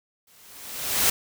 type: noise with exponential growth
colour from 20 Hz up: white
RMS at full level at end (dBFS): -18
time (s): 0.27-1.1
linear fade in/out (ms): 5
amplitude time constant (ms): 180
effects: none

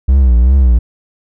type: tone with vibrato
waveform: triangle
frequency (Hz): 63.2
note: B1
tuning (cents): +41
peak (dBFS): -3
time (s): 0.08-0.79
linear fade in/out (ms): 10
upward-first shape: triangle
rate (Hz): 2.6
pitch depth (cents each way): 160
effects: none

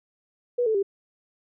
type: tone with pitch steps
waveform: sine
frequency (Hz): 487.1 / 439 / 395.6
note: B4 / A4 / G4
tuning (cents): -24 / -4 / +16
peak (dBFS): -20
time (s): 0.58-0.829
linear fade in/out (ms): 10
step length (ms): 83
effects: none

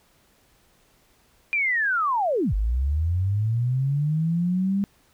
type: linear two-way sweep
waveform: sine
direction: down then up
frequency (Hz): 2421 to 47.92 to 201.9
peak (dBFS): -20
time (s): 1.53-4.84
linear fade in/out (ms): 0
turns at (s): 2.54
effects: pink hiss -61 dBFS RMS until 5.13 s

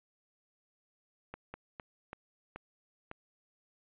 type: slowing click train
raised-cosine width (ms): 0.5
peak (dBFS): -27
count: 6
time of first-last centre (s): 1.34-3.114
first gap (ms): 200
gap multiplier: 1.29
effects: resampled to 8000 Hz

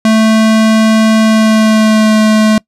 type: tone with pitch glide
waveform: square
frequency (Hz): 220 to 216.3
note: A3 to A3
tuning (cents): 0 to -29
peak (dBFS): -6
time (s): 0.05-2.58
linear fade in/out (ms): 2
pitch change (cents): -29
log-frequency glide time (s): 1.21-2.18
effects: noise-tail reverb RT60 0.1 s tail -25 dB re dry + low-pass 9000 Hz 12 dB/octave

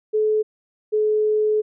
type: tone pair in turn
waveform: sine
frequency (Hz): 430 / 427.5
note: A4 / A4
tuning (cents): -40 / -50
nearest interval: unison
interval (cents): 10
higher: first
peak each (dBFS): -16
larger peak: neither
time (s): 0.13-0.43 / 0.92-1.62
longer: second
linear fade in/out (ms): 20
effects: none

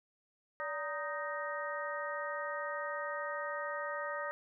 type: harmonic tone with a mistuned harmonic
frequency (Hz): 311.1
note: D#4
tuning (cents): 0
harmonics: 2 / 3 / 4 / 5 / 6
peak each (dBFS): -40 / -45 / -41 / -46 / -42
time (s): 0.6-4.31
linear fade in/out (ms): 0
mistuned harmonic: 2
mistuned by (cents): -120
effects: none

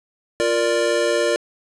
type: chord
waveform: square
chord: Bb major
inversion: second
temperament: equal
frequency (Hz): 349.2 / 466.2 / 587.3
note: F4 / Bb4 / D5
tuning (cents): 0 / 0 / 0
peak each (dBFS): -24 / -22 / -21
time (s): 0.4-1.36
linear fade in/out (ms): 0
effects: resampled to 22050 Hz + 9-bit

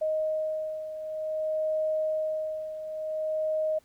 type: beating tone pair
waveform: sine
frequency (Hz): 624 / 624.54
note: D#5 / D#5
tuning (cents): +5 / +6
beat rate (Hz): 0.54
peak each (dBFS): -28 / -34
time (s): 0.01-3.79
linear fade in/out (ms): 10
effects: pink hiss -64 dBFS RMS until 3.84 s

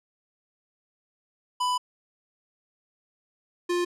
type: tone pair in turn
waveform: square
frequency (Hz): 995 / 351.8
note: B5 / F4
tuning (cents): +13 / +13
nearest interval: octave + tritone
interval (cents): 1800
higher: first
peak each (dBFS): -24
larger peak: neither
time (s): 1.6-1.78 / 3.69-3.85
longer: first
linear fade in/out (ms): 10
effects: low-pass 9000 Hz 12 dB/octave

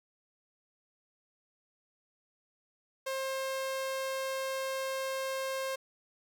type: tone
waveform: sawtooth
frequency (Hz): 532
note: C5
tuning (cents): +29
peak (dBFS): -29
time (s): 3.06-5.76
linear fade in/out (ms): 10
effects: 11-bit

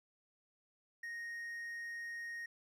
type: tone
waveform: triangle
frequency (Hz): 1864.7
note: A#6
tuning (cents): 0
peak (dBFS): -40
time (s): 1.03-2.46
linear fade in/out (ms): 5
effects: none

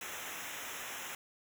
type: noise with comb filter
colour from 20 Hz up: pink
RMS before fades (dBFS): -43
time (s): 0.01-1.15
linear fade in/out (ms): 2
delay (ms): 0.22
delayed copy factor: -1
effects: none

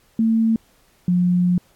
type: tone pair in turn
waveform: sine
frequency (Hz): 224.6 / 178.27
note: A3 / F3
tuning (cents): +36 / +36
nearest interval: major third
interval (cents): 400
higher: first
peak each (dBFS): -14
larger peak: neither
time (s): 0.19-0.56 / 1.08-1.58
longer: second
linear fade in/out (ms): 2
effects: pink hiss -58 dBFS RMS until 1.75 s + AAC 64 kbps

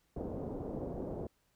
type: low-pass noise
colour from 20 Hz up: white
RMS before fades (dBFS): -40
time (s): 0.16-1.27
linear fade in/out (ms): 5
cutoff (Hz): 560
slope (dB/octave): 24
effects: pink hiss -75 dBFS RMS until 1.55 s

